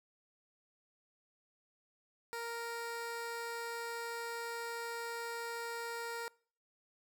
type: tone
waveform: 15% pulse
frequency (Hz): 466.2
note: A#4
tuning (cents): 0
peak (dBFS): -33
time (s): 2.33-6.28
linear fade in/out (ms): 0
effects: noise-tail reverb RT60 0.5 s tail -25 dB re dry